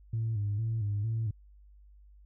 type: tone with vibrato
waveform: sine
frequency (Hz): 107.6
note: A2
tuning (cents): -38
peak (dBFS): -27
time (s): 0.13-1.31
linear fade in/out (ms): 5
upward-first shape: square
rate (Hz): 2.2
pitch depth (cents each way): 80
effects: tanh soft clip ceiling -25 dBFS + added 50 Hz sine -53 dBFS peak until 2.25 s